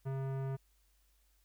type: tone with tanh clipping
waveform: sine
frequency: 134.6 Hz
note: C3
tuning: 49 cents sharp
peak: -37 dBFS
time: 0.05-0.57 s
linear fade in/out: 20 ms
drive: 18 dB
effects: added 50 Hz sine -69 dBFS peak until 1.44 s + white hiss -75 dBFS RMS until 1.44 s